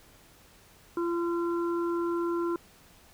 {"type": "harmonic tone", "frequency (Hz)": 342, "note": "F4", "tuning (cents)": -36, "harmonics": [1, 3, 4], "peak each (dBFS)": [-27, -37, -39], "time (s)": [0.97, 2.56], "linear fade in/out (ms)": 2, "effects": ["pink hiss -57 dBFS RMS until 3.13 s"]}